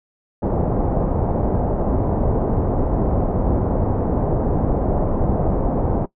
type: low-pass noise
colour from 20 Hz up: pink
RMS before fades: -19 dBFS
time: 0.42-6.06 s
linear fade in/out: 10 ms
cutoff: 790 Hz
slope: 24 dB/octave
effects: noise-tail reverb RT60 0.1 s tail -18 dB re dry